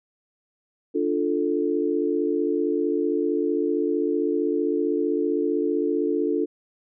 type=chord; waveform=sine; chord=D minor; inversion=none; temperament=equal; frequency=293.7 / 349.2 / 440 Hz; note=D4 / F4 / A4; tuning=0 / 0 / 0 cents; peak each=-25 dBFS; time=0.94-6.46 s; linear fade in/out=20 ms; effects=none